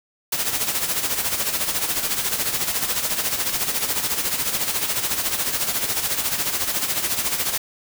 white noise with tremolo, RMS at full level -21 dBFS, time 0.32-7.58 s, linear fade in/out 5 ms, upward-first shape sine, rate 14 Hz, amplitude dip 60%, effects none

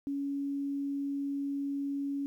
sine tone, 280.2 Hz, C#4, 19 cents sharp, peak -31 dBFS, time 0.07-2.26 s, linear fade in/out 0 ms, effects 11-bit

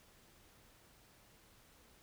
silence, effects pink hiss -65 dBFS RMS until 2.02 s

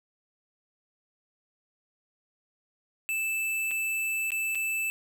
square tone with dropouts, 2637 Hz, E7, in tune, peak -28 dBFS, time 3.09-4.9 s, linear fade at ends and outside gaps 0 ms, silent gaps 3.71-3.714 / 4.305-4.319 / 4.549-4.554 s, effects none

